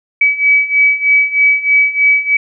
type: beating tone pair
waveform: sine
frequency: 2281 / 2284.2 Hz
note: C#7 / D7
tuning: +49 / -49 cents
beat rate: 3.2 Hz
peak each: -13 / -10 dBFS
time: 0.21-2.37 s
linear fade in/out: 5 ms
effects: none